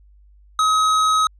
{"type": "tone with hard clipping", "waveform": "triangle", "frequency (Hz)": 1271, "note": "D#6", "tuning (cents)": 36, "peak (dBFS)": -16, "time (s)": [0.59, 1.27], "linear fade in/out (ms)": 2, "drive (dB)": 17, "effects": ["added 50 Hz sine -47 dBFS peak until 1.39 s", "resampled to 24000 Hz"]}